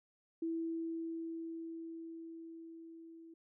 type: tone with level ramp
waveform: sine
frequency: 329 Hz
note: E4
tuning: 3 cents flat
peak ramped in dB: -34 to -52 dBFS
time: 0.42-3.34 s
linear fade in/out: 5 ms
effects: none